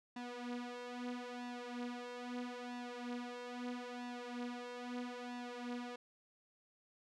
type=tone with flanger; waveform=sawtooth; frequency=244.6 Hz; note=B3; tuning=16 cents flat; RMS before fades=-45 dBFS; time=0.16-5.96 s; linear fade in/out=5 ms; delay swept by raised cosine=1.1 to 6 ms; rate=0.77 Hz; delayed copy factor=+0.8; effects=low-pass 5000 Hz 12 dB/octave